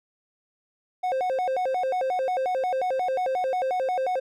triangle tone with vibrato, 621 Hz, D#5, 3 cents flat, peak -21 dBFS, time 1.03-4.2 s, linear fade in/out 10 ms, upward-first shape square, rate 5.6 Hz, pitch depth 290 cents each way, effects none

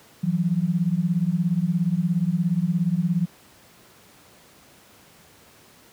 sine beating tone pair, 164.81 / 181.81 Hz, E3 / F#3, 0 / -30 cents, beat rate 17 Hz, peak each -22 dBFS, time 0.23-3.26 s, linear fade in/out 10 ms, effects pink hiss -52 dBFS RMS until 5.92 s + high-pass 100 Hz 12 dB/octave

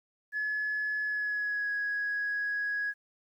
sine tone with pitch glide, 1706 to 1664.1 Hz, G#6 to G#6, +46 to +3 cents, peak -28 dBFS, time 0.32-2.94 s, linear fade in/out 50 ms, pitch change -43 cents, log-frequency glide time 1.03-1.71 s, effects tanh soft clip ceiling -25 dBFS + 11-bit

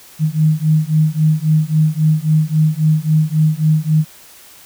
sine beating tone pair, 153.7 / 157.4 Hz, D#3 / D#3, -21 / +20 cents, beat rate 3.7 Hz, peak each -14 dBFS, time 0.19-4.05 s, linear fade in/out 50 ms, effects white hiss -42 dBFS RMS until 4.65 s

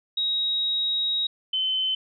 sine tone pair in turn, 3800 / 3059 Hz, A#7 / G7, +33 / -43 cents, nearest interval major third, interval 376 cents, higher first, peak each -22 dBFS, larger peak neither, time 0.17-1.27 / 1.53-1.95 s, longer first, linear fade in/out 5 ms, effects none

